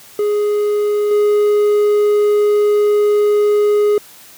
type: tone with level steps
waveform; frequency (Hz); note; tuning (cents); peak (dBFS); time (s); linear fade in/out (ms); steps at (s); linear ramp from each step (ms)
triangle; 416.1; G#4; +3; -11 / -8; 0.19-3.98; 2; 1.11; 2
effects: white hiss -41 dBFS RMS until 4.37 s + high-pass 60 Hz 12 dB/octave